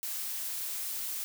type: noise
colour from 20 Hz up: blue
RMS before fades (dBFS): -36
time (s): 0.03-1.24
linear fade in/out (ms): 0
effects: none